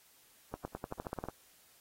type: accelerating click train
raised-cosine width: 1 ms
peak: -24 dBFS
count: 11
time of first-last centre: 0.54-1.286 s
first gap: 110 ms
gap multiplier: 0.91
effects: white hiss -64 dBFS RMS until 1.8 s + AAC 48 kbps